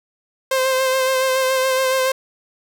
sawtooth tone with vibrato, 523 Hz, C5, 1 cent flat, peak -12 dBFS, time 0.51-2.12 s, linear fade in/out 5 ms, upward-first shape sine, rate 7.1 Hz, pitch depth 24 cents each way, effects none

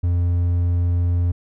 triangle tone, 87.31 Hz, F2, in tune, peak -14 dBFS, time 0.03-1.32 s, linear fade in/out 10 ms, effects none

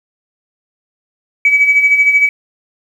sine tone with tremolo, 2282 Hz, C#7, 50 cents sharp, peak -4 dBFS, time 1.45-2.29 s, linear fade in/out 2 ms, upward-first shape sine, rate 13 Hz, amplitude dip 60%, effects tanh soft clip ceiling 0 dBFS + 7-bit

